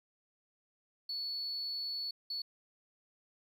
triangle tone bursts at uneven times, 4425 Hz, C#8, 4 cents flat, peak -33 dBFS, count 2, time 1.09-2.11 / 2.3-2.42 s, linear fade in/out 5 ms, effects tanh soft clip ceiling -33 dBFS

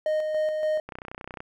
triangle tone with tremolo, 618 Hz, D#5, 12 cents flat, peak -20 dBFS, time 0.06-0.8 s, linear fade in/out 2 ms, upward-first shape square, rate 3.5 Hz, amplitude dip 35%
click train, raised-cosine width 0.5 ms, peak -22 dBFS, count 17, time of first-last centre 0.89-1.404 s, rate 31.1 Hz
effects none

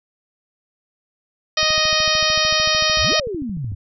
harmonic tone, 622.3 Hz, D#5, in tune, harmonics 1 / 2 / 3 / 4 / 5 / 6 / 7 / 8 / 9, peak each -24 / -24 / -24 / -24 / -24 / -24 / -24 / -24 / -24 dBFS, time 1.57-3.2 s, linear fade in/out 5 ms
click train, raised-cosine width 5 ms, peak -21 dBFS, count 29, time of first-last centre 1.63-3.72 s, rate 13.4 Hz
sine exponential two-way sweep, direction up then down, 42.53 to 684 to 87.2 Hz, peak -23 dBFS, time 2.98-3.75 s, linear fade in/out 10 ms, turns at 3.16 s
effects none

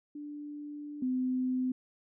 sine tone pair in turn, 294 / 255.5 Hz, D4 / C4, +2 / -41 cents, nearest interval major second, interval 243 cents, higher first, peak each -39 / -28 dBFS, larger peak second, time 0.15-1.02 / 1.02-1.72 s, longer first, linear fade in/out 5 ms, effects none

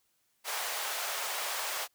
pink high-pass noise, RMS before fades -35 dBFS, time 0.44-1.88 s, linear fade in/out 50 ms, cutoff 610 Hz, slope 24 dB/octave, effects white hiss -74 dBFS RMS until 1.94 s

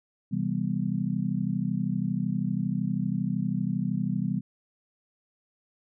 sine chord, C major seventh, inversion none, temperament just, 130.81 / 163.52 / 196.22 / 245.3 Hz, C3 / E3 / G3 / B3, 0 / -14 / +2 / -12 cents, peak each -33 / -30 / -29 / -33 dBFS, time 0.31-4.41 s, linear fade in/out 20 ms, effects none

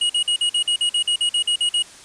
square tone bursts, 2892 Hz, F#7, 40 cents flat, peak -17 dBFS, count 14, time 0.01-1.825 s, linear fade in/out 5 ms, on 86 ms, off 47 ms, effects white hiss -43 dBFS RMS until 2.04 s + resampled to 22050 Hz

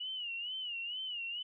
sine tone with vibrato, 2900 Hz, F#7, 35 cents flat, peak -37 dBFS, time 0-1.43 s, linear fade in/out 10 ms, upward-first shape sine, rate 2.2 Hz, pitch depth 110 cents each way, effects none

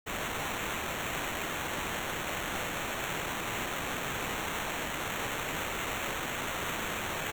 violet noise with sample-and-hold, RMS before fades -35 dBFS, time 0.06-7.32 s, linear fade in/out 20 ms, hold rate 4900 Hz, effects none

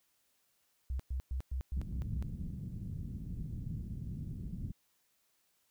sine tone bursts, 64.8 Hz, C2, 16 cents flat, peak -33 dBFS, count 7, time 0.9-2.225 s, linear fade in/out 0 ms, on 95 ms, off 110 ms
white low-pass noise, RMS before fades -41 dBFS, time 1.76-4.72 s, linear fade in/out 10 ms, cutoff 180 Hz, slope 24 dB/octave
effects white hiss -75 dBFS RMS until 5.7 s

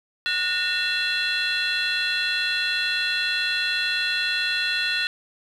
sine tone cluster, 1457 / 1828 / 2690 / 3392 / 4094 Hz, F#6 / A#6 / E7 / G#7 / C8, -27 / -34 / +34 / +36 / -38 cents, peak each -27 dBFS, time 0.26-5.07 s, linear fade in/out 0 ms, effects tanh soft clip ceiling -15 dBFS + 9-bit

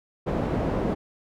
white low-pass noise, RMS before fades -26 dBFS, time 0.26-0.95 s, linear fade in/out 20 ms, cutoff 460 Hz, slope 12 dB/octave, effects none

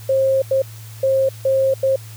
sine tone bursts at uneven times, 534 Hz, C5, 35 cents sharp, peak -13 dBFS, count 5, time 0.09-0.42 / 0.51-0.62 / 1.03-1.29 / 1.45-1.74 / 1.83-1.96 s, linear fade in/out 5 ms, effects added 110 Hz sine -34 dBFS peak until 2.16 s + white hiss -43 dBFS RMS until 2.16 s

